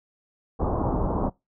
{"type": "low-pass noise", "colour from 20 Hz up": "pink", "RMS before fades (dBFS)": -25, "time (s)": [0.59, 1.3], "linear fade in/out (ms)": 20, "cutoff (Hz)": 1100, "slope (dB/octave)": 48, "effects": ["noise-tail reverb RT60 0.2 s tail -22 dB re dry"]}